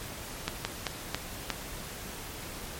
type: slowing click train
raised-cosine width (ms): 0.2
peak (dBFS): -11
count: 5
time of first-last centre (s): 0.48-1.503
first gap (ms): 170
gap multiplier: 1.28
effects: pink hiss -41 dBFS RMS until 2.79 s + MP3 64 kbps